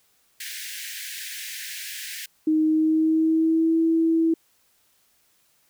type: high-pass noise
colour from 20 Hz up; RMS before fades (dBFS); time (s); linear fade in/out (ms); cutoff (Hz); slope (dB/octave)
pink; -35; 0.4-2.26; 5; 1600; 96
type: tone with pitch glide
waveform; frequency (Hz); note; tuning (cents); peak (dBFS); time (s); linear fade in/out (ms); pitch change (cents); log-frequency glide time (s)
sine; 312.3 to 326.7; D#4 to E4; +7 to -15; -17; 2.47-4.34; 5; +78; 2.65-3.78
effects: white hiss -64 dBFS RMS until 5.69 s